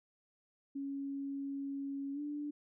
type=tone with pitch glide; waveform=sine; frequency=277.2 to 293.3 Hz; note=C#4 to D4; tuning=0 to -2 cents; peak=-37 dBFS; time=0.75-2.51 s; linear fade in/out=10 ms; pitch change=+98 cents; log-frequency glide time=2.13-2.2 s; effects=none